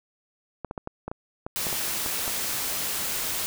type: clicks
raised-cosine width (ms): 1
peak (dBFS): -18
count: 11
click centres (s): 0.647 / 0.711 / 0.778 / 0.874 / 1.08 / 1.115 / 1.465 / 1.668 / 1.728 / 2.062 / 2.279
type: noise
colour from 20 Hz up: white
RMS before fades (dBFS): -29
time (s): 1.56-3.46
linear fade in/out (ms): 0
effects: none